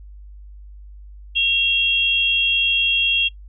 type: tone pair together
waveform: sine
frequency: 2744 / 3266 Hz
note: F7 / G#7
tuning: -31 / -30 cents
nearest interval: minor third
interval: 301 cents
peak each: -18 dBFS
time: 1.35-3.29 s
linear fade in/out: 20 ms
effects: noise-tail reverb RT60 0.1 s tail -22 dB re dry + added 50 Hz sine -37 dBFS peak until 3.48 s